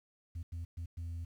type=tone bursts at uneven times; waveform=sine; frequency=84.4 Hz; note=E2; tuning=41 cents sharp; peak=-35 dBFS; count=4; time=0.35-0.43 / 0.52-0.65 / 0.77-0.86 / 0.97-1.25 s; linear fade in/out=10 ms; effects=tanh soft clip ceiling -37 dBFS + 11-bit